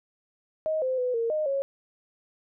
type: tone with pitch steps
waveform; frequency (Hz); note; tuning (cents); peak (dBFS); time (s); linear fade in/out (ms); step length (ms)
sine; 628 / 517 / 499.9 / 460.8 / 615 / 550; D#5 / C5 / B4 / A#4 / D#5 / C#5; +16 / -21 / +21 / -20 / -20 / -14; -24; 0.66-1.62; 0; 160
effects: none